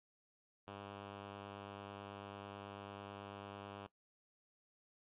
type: tone with vibrato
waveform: 5% pulse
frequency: 100 Hz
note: G2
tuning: 35 cents sharp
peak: -37 dBFS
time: 0.67-3.87 s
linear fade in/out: 10 ms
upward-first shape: sine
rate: 9.1 Hz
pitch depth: 9 cents each way
effects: noise-tail reverb RT60 0.1 s tail -18 dB re dry + resampled to 8000 Hz